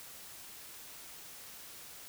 silence, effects white hiss -50 dBFS RMS until 2.08 s

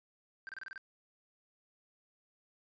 triangle tone bursts, 1568 Hz, G6, in tune, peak -40 dBFS, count 7, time 0.47-0.778 s, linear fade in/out 0 ms, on 20 ms, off 28 ms, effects resampled to 16000 Hz

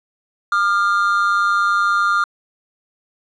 triangle tone pair together, 1206.8 / 1396.9 Hz, D6 / F6, +47 / 0 cents, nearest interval minor third, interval 253 cents, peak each -15 dBFS, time 0.52-2.24 s, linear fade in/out 2 ms, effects resampled to 22050 Hz

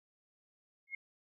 sine tone with exponential growth, 2154 Hz, C7, 50 cents sharp, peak -34 dBFS, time 0.87-0.95 s, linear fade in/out 5 ms, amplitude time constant 16 ms, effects none

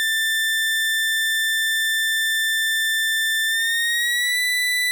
30% pulse tone with pitch glide, 1778 to 1984.2 Hz, A6 to B6, +18 to +8 cents, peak -16 dBFS, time 0-4.91 s, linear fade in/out 0 ms, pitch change +190 cents, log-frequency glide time 3.47-4.39 s, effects none

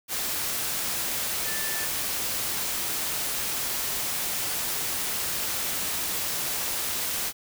sine tone in noise, 1760 Hz, A6, in tune, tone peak -35 dBFS, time 1.44-1.89 s, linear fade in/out 50 ms, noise white, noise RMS -29 dBFS, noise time 0.08-7.33 s, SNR -9 dB, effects none

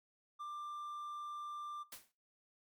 triangle tone, 1186 Hz, D6, 17 cents sharp, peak -40 dBFS, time 0.39-1.84 s, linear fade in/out 20 ms
white noise with exponential decay, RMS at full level -45 dBFS, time 1.92-2.12 s, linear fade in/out 5 ms, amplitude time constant 43 ms
effects noise-tail reverb RT60 0.3 s tail -18 dB re dry + MP3 96 kbps

